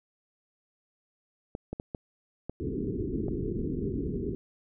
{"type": "clicks", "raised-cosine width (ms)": 2, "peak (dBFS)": -21, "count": 6, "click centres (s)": [1.551, 1.73, 1.799, 1.948, 2.496, 3.283]}
{"type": "low-pass noise", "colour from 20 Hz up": "white", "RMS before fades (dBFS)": -32, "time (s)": [2.6, 4.35], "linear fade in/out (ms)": 0, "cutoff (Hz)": 430, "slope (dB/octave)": 96}
{"effects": []}